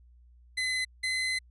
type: tone pair in turn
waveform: 30% pulse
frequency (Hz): 2029 / 2041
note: B6 / C7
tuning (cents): +46 / -44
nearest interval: unison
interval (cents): 10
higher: second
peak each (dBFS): -25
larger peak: neither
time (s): 0.57-0.85 / 1.03-1.39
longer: second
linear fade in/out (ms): 10
effects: added 60 Hz sine -54 dBFS peak until 1.5 s + resampled to 24000 Hz